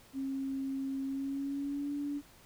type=tone with pitch glide; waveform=sine; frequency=269.8 to 287.5 Hz; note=C#4 to D4; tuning=-47 to -37 cents; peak=-33 dBFS; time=0.13-2.22 s; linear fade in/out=50 ms; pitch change=+110 cents; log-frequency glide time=1.05-1.93 s; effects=pink hiss -59 dBFS RMS until 2.45 s